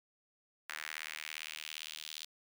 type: tone with high-pass filter sweep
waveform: sawtooth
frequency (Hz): 77.5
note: D#2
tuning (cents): -6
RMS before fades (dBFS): -45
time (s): 0.69-2.25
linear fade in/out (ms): 5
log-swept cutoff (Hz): 1700 to 3700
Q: 2.2
effects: none